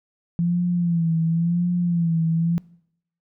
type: tone with vibrato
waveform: sine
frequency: 169.7 Hz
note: F3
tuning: 49 cents flat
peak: -18 dBFS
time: 0.39-2.58 s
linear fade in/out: 0 ms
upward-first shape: sine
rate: 0.94 Hz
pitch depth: 69 cents each way
effects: noise-tail reverb RT60 0.7 s tail -23 dB re dry